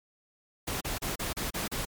pink noise bursts, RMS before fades -33 dBFS, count 7, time 0.67-1.854 s, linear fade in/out 10 ms, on 140 ms, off 34 ms, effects MP3 96 kbps

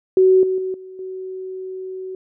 sine tone with level steps, 375.1 Hz, F#4, 24 cents sharp, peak -9 / -17 / -21 / -34 / -27 dBFS, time 0.17-2.15 s, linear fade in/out 2 ms, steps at 0.43 / 0.58 / 0.74 / 0.99 s, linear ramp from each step 2 ms, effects none

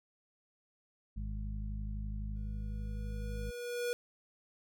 harmonic tone, 51.91 Hz, G#1, in tune, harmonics 1 / 2 / 3 / 4, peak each -37 / -44 / -50 / -47 dBFS, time 1.16-3.51 s, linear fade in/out 10 ms
square tone with exponential growth, 483.1 Hz, B4, 38 cents flat, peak -32 dBFS, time 2.36-3.93 s, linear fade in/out 0 ms, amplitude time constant 340 ms
effects none

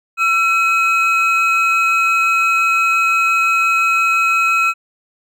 triangle tone pair together, 1347.1 / 2543 Hz, E6 / D#7, +37 / +37 cents, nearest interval major seventh, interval 1100 cents, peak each -13 dBFS, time 0.17-4.74 s, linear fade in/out 50 ms, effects none

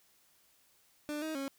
30% pulse tone with pitch steps, 297.2 / 314.7 / 273.8 Hz, D4 / D#4 / C#4, +21 / +20 / -21 cents, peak -33 dBFS, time 1.09-1.48 s, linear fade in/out 0 ms, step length 130 ms, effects white hiss -68 dBFS RMS until 1.58 s

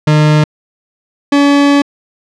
40% pulse tone pair in turn, 151.9 / 284.4 Hz, D#3 / C#4, -41 / +45 cents, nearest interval major seventh, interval 1086 cents, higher second, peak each -5 dBFS, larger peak neither, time 0.07-0.44 / 1.32-1.82 s, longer second, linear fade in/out 5 ms, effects low-pass 5000 Hz 12 dB/octave

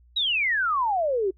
sine exponential sweep, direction down, 3940 to 362.2 Hz, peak -21 dBFS, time 0.16-1.31 s, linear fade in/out 10 ms, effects noise-tail reverb RT60 0.1 s tail -24 dB re dry + added 60 Hz sine -53 dBFS peak until 1.37 s

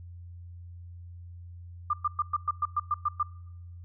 sine tone bursts, 1196 Hz, D6, 31 cents sharp, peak -23 dBFS, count 10, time 1.9-3.23 s, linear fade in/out 5 ms, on 34 ms, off 110 ms, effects noise-tail reverb RT60 1.0 s tail -25 dB re dry + added 87 Hz sine -42 dBFS peak until 3.84 s

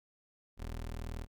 25% pulse tone, 40.38 Hz, E1, 35 cents flat, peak -35 dBFS, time 0.57-1.27 s, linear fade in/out 50 ms, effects Opus 48 kbps

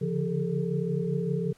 sine tone cluster, 141.2 / 146.5 / 173.4 / 410 / 448.3 Hz, C#3 / D3 / F3 / G#4 / A4, +32 / -4 / -12 / -22 / +32 cents, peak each -33 / -35 / -29 / -34 / -33 dBFS, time 0.01-1.53 s, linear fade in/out 10 ms, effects pink hiss -61 dBFS RMS until 1.57 s + low-pass 11000 Hz 12 dB/octave

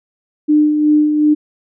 sine tone with tremolo, 301 Hz, D4, 43 cents sharp, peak -7 dBFS, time 0.48-1.35 s, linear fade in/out 20 ms, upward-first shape sine, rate 2.7 Hz, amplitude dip 45%, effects none

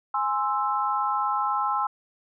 sine chord, Ab augmented, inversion none, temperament equal, 830.6 / 1046.5 / 1318.5 Hz, Ab5 / C6 / E6, 0 / 0 / 0 cents, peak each -27 dBFS, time 0.14-1.87 s, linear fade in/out 5 ms, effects none

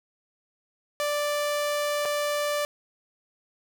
sawtooth tone with dropouts, 587.3 Hz, D5, in tune, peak -21 dBFS, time 1-2.65 s, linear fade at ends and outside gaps 0 ms, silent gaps 2.052-2.056 s, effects none

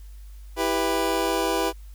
25% pulse chord, E minor, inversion none, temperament just, 329.6 / 395.6 / 494.4 Hz, E4 / G4 / B4, 0 / +16 / +2 cents, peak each -23 dBFS, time 0.56-1.73 s, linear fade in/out 50 ms, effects added 50 Hz sine -39 dBFS peak until 1.94 s + white hiss -59 dBFS RMS until 1.94 s

